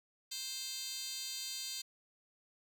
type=tone with high-pass filter; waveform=10% pulse; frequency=523.3 Hz; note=C5; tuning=in tune; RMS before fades=-42 dBFS; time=0.31-1.82 s; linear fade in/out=10 ms; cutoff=4800 Hz; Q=7.8; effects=none